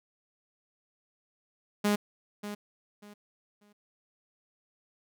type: tone with echo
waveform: sawtooth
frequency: 206.6 Hz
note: G#3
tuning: 9 cents flat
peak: -20 dBFS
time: 1.84-1.96 s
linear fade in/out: 10 ms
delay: 590 ms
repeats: 3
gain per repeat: -12 dB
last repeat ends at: 3.73 s
effects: none